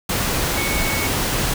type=tone in noise; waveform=sine; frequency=2217 Hz; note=C#7; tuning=in tune; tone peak=-25 dBFS; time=0.57-1.07 s; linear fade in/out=5 ms; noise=pink; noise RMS=-21 dBFS; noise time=0.09-1.54 s; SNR=-7 dB; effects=none